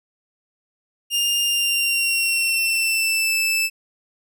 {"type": "tone with pitch glide", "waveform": "sawtooth", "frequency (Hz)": [2809, 2636], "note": ["F7", "E7"], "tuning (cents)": [9, -1], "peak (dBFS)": -15, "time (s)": [1.1, 3.7], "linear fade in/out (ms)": 50, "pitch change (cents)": -110, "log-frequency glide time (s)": [1.43, 3.34], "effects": []}